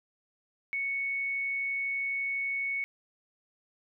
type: tone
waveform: sine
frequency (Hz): 2217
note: C#7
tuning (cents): 0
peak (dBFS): -29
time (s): 0.73-2.84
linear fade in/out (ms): 0
effects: none